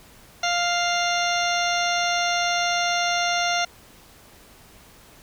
harmonic tone with a mistuned harmonic, 698.5 Hz, F5, in tune, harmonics 1 / 2 / 3 / 4 / 5 / 6 / 8 / 9, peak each -24 / -27 / -29 / -30 / -31 / -32 / -33 / -34 dBFS, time 0.43-3.65 s, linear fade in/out 5 ms, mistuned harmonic 5, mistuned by +28 cents, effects pink hiss -50 dBFS RMS until 5.22 s

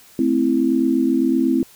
sine chord, A minor, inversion none, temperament equal, 220 / 261.6 / 329.6 Hz, A3 / C4 / E4, 0 / 0 / 0 cents, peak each -23 / -17 / -19 dBFS, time 0.19-1.63 s, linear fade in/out 2 ms, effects white hiss -48 dBFS RMS until 1.75 s

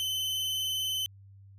40% pulse tone with vibrato, 3048 Hz, G7, 49 cents flat, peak -28 dBFS, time 0-1.06 s, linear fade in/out 0 ms, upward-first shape sine, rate 20 Hz, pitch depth 26 cents each way, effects added 98 Hz sine -50 dBFS peak until 1.58 s

